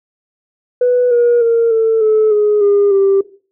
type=tone with pitch steps; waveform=sine; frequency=493.9 / 477.9 / 462.4 / 447.4 / 433 / 418.9 / 405.4 / 392.2 Hz; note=B4 / A#4 / A#4 / A4 / A4 / G#4 / G#4 / G4; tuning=0 / +43 / -14 / +29 / -28 / +15 / -42 / +1 cents; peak=-7 dBFS; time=0.81-3.21 s; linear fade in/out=5 ms; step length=300 ms; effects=noise-tail reverb RT60 0.4 s tail -17 dB re dry + tanh soft clip ceiling -5 dBFS